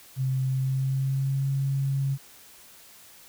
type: tone with pitch glide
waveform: sine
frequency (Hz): 131.6 to 136.79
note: C3 to C#3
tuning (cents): +10 to -23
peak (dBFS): -23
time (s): 0.16-2.18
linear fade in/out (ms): 50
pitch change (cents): +67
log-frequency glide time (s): 0.51-1.48
effects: white hiss -51 dBFS RMS until 3.28 s